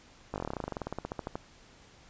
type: slowing click train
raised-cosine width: 1 ms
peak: -20 dBFS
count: 24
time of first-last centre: 0.34-1.355 s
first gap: 19 ms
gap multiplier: 1.07
effects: pink hiss -57 dBFS RMS until 2.09 s + resampled to 16000 Hz